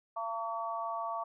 harmonic tone, 227 Hz, A#3, 46 cents flat, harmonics 3 / 4 / 5, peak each -38 / -39 / -37 dBFS, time 0.16-1.24 s, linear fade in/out 10 ms, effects none

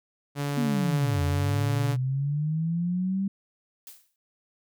sawtooth tone, 143 Hz, D3, 46 cents flat, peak -23 dBFS, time 0.35-1.97 s, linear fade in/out 50 ms
sine linear two-way sweep, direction down then up, 250.7 to 85 to 197.9 Hz, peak -24 dBFS, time 0.57-3.28 s, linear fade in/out 5 ms, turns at 1.22 s
blue noise with exponential decay, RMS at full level -41 dBFS, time 3.87-4.16 s, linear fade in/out 1 ms, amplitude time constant 62 ms
effects none

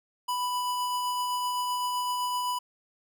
square tone with tremolo, 990 Hz, B5, 4 cents sharp, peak -27 dBFS, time 0.28-2.59 s, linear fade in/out 10 ms, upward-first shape triangle, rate 7.8 Hz, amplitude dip 25%, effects none

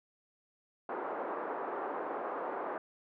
pink band-pass noise, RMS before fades -38 dBFS, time 0.89-2.78 s, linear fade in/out 2 ms, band 360 to 1300 Hz, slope 24 dB/octave, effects none

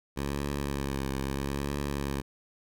10% pulse tone with vibrato, 69.3 Hz, C#2, in tune, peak -22 dBFS, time 0.16-2.22 s, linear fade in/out 20 ms, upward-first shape triangle, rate 0.77 Hz, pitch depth 54 cents each way, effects none

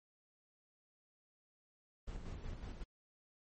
brown noise with tremolo, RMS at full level -44 dBFS, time 2.07-2.84 s, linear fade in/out 10 ms, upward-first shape square, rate 5.4 Hz, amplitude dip 40%, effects MP3 32 kbps

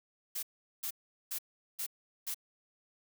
blue noise bursts, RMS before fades -37 dBFS, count 5, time 0.35-2.345 s, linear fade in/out 10 ms, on 79 ms, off 400 ms, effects none

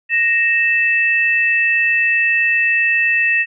sine tone pair together, 1864.7 / 2637 Hz, A#6 / E7, 0 / 0 cents, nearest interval tritone, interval 600 cents, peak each -15 dBFS, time 0.09-3.46 s, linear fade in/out 50 ms, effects none

